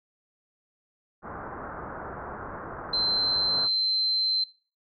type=low-pass noise; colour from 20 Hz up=white; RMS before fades=-38 dBFS; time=1.22-3.69 s; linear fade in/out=50 ms; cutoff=1500 Hz; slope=48 dB/octave
type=tone; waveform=sine; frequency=4101 Hz; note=C8; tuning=36 cents flat; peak=-23 dBFS; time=2.93-4.44 s; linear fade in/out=5 ms
effects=noise-tail reverb RT60 0.4 s tail -21 dB re dry